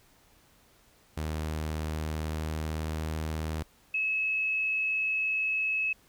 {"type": "tone with pitch glide", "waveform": "sawtooth", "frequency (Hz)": [77.78, 78.59], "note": ["D#2", "D#2"], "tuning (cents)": [0, 18], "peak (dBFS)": -27, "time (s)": [1.17, 3.63], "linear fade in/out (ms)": 5, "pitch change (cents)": 18, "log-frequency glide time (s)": [1.93, 3.11]}
{"type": "tone", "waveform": "sine", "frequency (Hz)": 2583, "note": "E7", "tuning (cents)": -36, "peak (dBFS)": -26, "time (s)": [3.94, 5.93], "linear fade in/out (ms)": 5}
{"effects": ["pink hiss -62 dBFS RMS until 6.08 s"]}